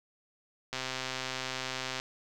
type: click train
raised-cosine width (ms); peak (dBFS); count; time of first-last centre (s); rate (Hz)
0.2; -17; 166; 0.73-1.999; 130
effects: none